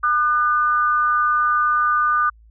sine tone pair together, 1208.2 / 1489 Hz, D6 / F#6, +49 / +11 cents, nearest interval major third, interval 362 cents, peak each -16 / -21 dBFS, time 0.03-2.3 s, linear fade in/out 10 ms, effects added 55 Hz sine -46 dBFS peak until 2.5 s

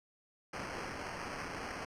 violet noise with sample-and-hold, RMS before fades -42 dBFS, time 0.53-1.85 s, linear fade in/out 5 ms, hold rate 3675 Hz, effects low-pass 7000 Hz 12 dB/octave

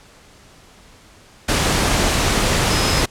sine tone in noise, 5100 Hz, D#8, 42 cents sharp, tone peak -25 dBFS, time 2.7-3.01 s, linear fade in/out 10 ms, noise pink, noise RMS -17 dBFS, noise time 1.48-3.06 s, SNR -11 dB, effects pink hiss -47 dBFS RMS until 3.1 s + low-pass 9000 Hz 12 dB/octave

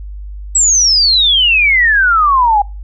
sine exponential sweep, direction down, 7860 to 797 Hz, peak -7 dBFS, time 0.55-2.62 s, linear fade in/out 5 ms, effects noise-tail reverb RT60 0.3 s tail -25 dB re dry + added 50 Hz sine -24 dBFS peak until 2.83 s

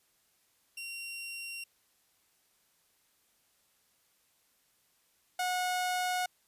sawtooth tone pair in turn, 2750 / 728.4 Hz, F7 / F#5, -27 / -27 cents, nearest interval octave + major seventh, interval 2300 cents, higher first, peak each -36 / -26 dBFS, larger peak second, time 0.77-1.64 / 5.39-6.26 s, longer neither, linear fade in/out 5 ms, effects white hiss -71 dBFS RMS until 6.47 s + resampled to 32000 Hz

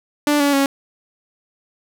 sawtooth tone with pitch steps, 293.7 / 284.7 / 275.9 Hz, D4 / C#4 / C#4, 0 / +46 / -8 cents, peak -10 dBFS, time 0.27-0.66 s, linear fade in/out 2 ms, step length 130 ms, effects none

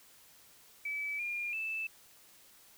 sine tone with pitch steps, 2299 / 2410 / 2635 Hz, D7 / D7 / E7, -37 / +44 / -1 cents, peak -34 dBFS, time 0.85-1.87 s, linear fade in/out 5 ms, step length 340 ms, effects white hiss -60 dBFS RMS until 2.77 s

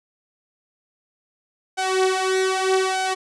sawtooth tone with flanger, 377.4 Hz, F#4, 34 cents sharp, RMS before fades -21 dBFS, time 1.77-3.15 s, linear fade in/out 20 ms, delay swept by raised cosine 1.3 to 4.8 ms, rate 0.81 Hz, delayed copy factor +0.75, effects resampled to 22050 Hz

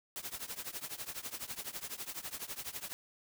white noise with tremolo, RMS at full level -39 dBFS, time 0.16-2.93 s, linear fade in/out 0 ms, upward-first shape triangle, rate 12 Hz, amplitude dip 95%, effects none

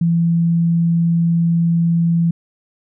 sine tone, 168.2 Hz, E3, 35 cents sharp, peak -12 dBFS, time 0.01-2.31 s, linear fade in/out 5 ms, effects none

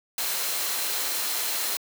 sine tone in noise, 4114 Hz, C8, 30 cents flat, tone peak -38 dBFS, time 0.18-1.77 s, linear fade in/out 2 ms, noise white, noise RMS -28 dBFS, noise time 0.18-1.77 s, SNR -13 dB, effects high-pass 400 Hz 12 dB/octave

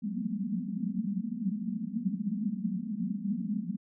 pink band-pass noise, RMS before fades -33 dBFS, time 0.02-3.77 s, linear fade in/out 20 ms, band 180 to 240 Hz, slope 96 dB/octave, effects none

